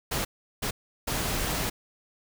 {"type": "noise bursts at uneven times", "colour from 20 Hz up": "pink", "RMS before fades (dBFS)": -29, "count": 3, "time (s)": [[0.11, 0.25], [0.62, 0.71], [1.07, 1.7]], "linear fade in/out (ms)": 10, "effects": []}